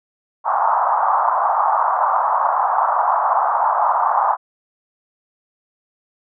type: band-pass noise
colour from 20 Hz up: pink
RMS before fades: -17 dBFS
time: 0.44-4.37 s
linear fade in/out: 50 ms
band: 730 to 1200 Hz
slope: 48 dB/octave
effects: none